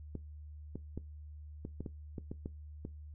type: clicks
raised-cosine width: 3 ms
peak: -27 dBFS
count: 10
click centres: 0.153 / 0.756 / 0.976 / 1.651 / 1.806 / 1.862 / 2.182 / 2.315 / 2.459 / 2.851 s
effects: noise-tail reverb RT60 0.2 s tail -19 dB re dry + added 75 Hz sine -46 dBFS peak until 3.14 s